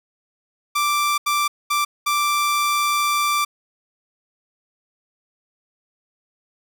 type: tone bursts at uneven times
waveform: sawtooth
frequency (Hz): 1174.7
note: D6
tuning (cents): 0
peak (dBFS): -14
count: 4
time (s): 0.75-1.18 / 1.26-1.48 / 1.7-1.85 / 2.06-3.45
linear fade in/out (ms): 10
effects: none